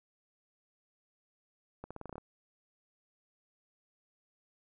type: accelerating click train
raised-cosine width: 1 ms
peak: -29 dBFS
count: 9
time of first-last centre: 1.84-2.181 s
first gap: 66 ms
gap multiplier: 0.87
effects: none